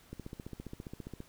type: click train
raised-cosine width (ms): 3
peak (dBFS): -29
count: 17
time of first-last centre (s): 0.13-1.204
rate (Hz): 14.9
effects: pink hiss -61 dBFS RMS until 1.28 s